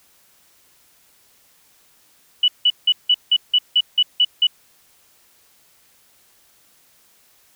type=tone bursts; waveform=sine; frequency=2956 Hz; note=F#7; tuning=2 cents flat; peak=-11 dBFS; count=10; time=2.43-4.47 s; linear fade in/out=5 ms; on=51 ms; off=170 ms; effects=white hiss -56 dBFS RMS until 7.55 s